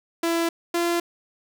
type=tone pair in turn; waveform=sawtooth; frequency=334.8 / 343 Hz; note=E4 / F4; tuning=+27 / -31 cents; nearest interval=unison; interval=42 cents; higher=second; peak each=-17 dBFS; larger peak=neither; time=0.23-0.49 / 0.74-1 s; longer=neither; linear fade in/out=5 ms; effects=none